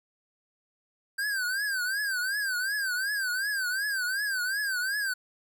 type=tone with vibrato; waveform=square; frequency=1568 Hz; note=G6; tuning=in tune; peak=-28 dBFS; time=1.18-5.14 s; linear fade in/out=10 ms; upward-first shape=triangle; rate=2.7 Hz; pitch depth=160 cents each way; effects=11-bit